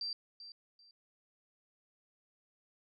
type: tone with echo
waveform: sine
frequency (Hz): 4699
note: D8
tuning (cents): 0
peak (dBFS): -36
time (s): 0.01-0.13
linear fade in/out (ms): 2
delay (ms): 390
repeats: 2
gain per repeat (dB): -12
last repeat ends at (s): 0.91
effects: none